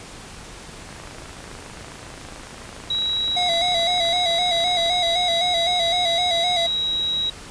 click train, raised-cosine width 0.5 ms, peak -24 dBFS, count 111, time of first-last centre 0.89-4.934 s, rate 27.2 Hz
sine tone with pitch glide, 3873 to 3844 Hz, B7 to B7, -35 to -48 cents, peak -20 dBFS, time 2.9-7.3 s, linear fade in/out 5 ms, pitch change -13 cents, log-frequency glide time 3.78-4.59 s
square tone with vibrato, 698.5 Hz, F5, in tune, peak -22 dBFS, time 3.36-6.67 s, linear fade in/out 10 ms, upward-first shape square, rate 3.9 Hz, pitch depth 52 cents each way
effects pink hiss -39 dBFS RMS until 7.5 s + resampled to 22050 Hz

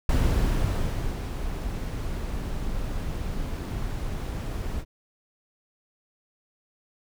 brown noise with ADSR envelope, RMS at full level -21 dBFS, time 0.09-4.85 s, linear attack 3 ms, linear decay 1100 ms, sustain -9 dB, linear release 58 ms, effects none

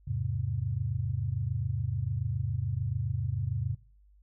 sine chord, E augmented, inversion none, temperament equal, 82.41 / 103.83 / 130.81 Hz, E2 / G#2 / B#2, 0 / 0 / 0 cents, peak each -36 / -32 / -32 dBFS, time 0.07-3.75 s, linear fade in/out 10 ms, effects noise-tail reverb RT60 0.4 s tail -23 dB re dry + added 50 Hz sine -57 dBFS peak until 4.22 s

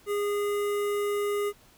square tone with notch filter, 410 Hz, G#4, 22 cents flat, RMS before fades -28 dBFS, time 0.06-1.53 s, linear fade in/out 50 ms, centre 4600 Hz, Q 1, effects pink hiss -58 dBFS RMS until 1.77 s

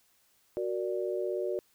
sine chord, Gb augmented, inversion none, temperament equal, 370 / 466.2 / 587.3 Hz, Gb4 / Bb4 / D5, 0 / 0 / 0 cents, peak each -32 / -36 / -35 dBFS, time 0.57-1.59 s, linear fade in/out 0 ms, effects white hiss -68 dBFS RMS until 1.74 s

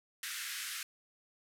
pink band-pass noise, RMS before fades -41 dBFS, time 0.23-0.83 s, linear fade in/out 2 ms, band 1400 to 14000 Hz, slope 48 dB/octave, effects none

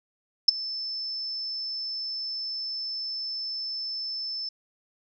sine tone with ADSR envelope, 5274 Hz, E8, in tune, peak -9 dBFS, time 0.48-4.49 s, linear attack 7 ms, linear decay 11 ms, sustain -21 dB, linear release 4 ms, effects none

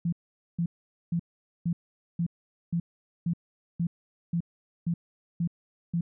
sine tone bursts, 170 Hz, F3, 46 cents flat, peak -24 dBFS, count 12, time 0.05-6.01 s, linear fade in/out 5 ms, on 75 ms, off 460 ms, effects none

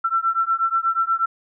sine beating tone pair, 1341 / 1349.3 Hz, E6 / E6, +29 / +40 cents, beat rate 8.3 Hz, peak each -21 dBFS, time 0.04-1.26 s, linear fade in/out 10 ms, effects none

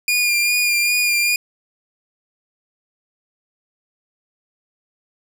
sawtooth tone with vibrato, 2419 Hz, D#7, 49 cents flat, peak -12 dBFS, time 0.08-1.36 s, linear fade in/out 2 ms, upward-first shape sine, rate 2.5 Hz, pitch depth 25 cents each way, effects none

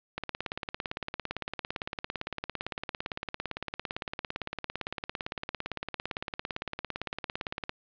click train, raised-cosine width 0.3 ms, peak -17 dBFS, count 134, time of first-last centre 0.18-7.694 s, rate 17.7 Hz, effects resampled to 11025 Hz + 8-bit

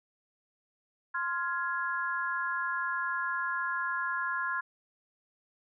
sine chord, F minor, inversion second, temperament equal with one note detuned, 1046.5 / 1396.9 / 1672.8 Hz, C6 / F6 / Ab6, 0 / 0 / +12 cents, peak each -34 dBFS, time 1.14-4.61 s, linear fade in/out 10 ms, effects none

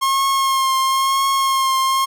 45% pulse tone with vibrato, 1074 Hz, C6, 45 cents sharp, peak -15 dBFS, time 0.01-2.06 s, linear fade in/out 20 ms, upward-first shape triangle, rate 0.99 Hz, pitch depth 26 cents each way, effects none

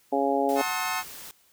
harmonic tone, 138.59 Hz, C#3, in tune, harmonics 2 / 3 / 4 / 5 / 6, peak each -28 / -28 / -28 / -28 / -28 dBFS, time 0.12-0.62 s, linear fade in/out 10 ms
white noise, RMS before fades -42 dBFS, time 0.49-1.31 s, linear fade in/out 0 ms
25% pulse chord, F# diminished seventh, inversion none, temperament just, 740 / 888 / 1065.6 / 1278.7 Hz, F#5 / A5 / C6 / Eb6, 0 / +16 / +31 / +47 cents, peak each -29 dBFS, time 0.55-1.04 s, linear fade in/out 50 ms
effects white hiss -62 dBFS RMS until 1.52 s

